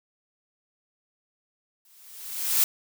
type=noise with exponential growth; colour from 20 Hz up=blue; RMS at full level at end=-19 dBFS; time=1.85-2.64 s; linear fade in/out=2 ms; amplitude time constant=170 ms; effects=none